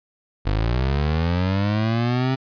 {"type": "linear sweep", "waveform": "25% pulse", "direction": "up", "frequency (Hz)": [47.94, 133.6], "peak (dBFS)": -15, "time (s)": [0.45, 2.36], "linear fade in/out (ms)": 20, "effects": ["resampled to 11025 Hz"]}